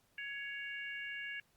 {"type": "harmonic tone", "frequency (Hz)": 558, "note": "C#5", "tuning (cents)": 11, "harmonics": [3, 4, 5], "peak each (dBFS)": [-43, -45, -47], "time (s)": [0.18, 1.4], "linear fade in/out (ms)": 2, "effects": ["pink hiss -73 dBFS RMS until 1.56 s", "Opus 48 kbps"]}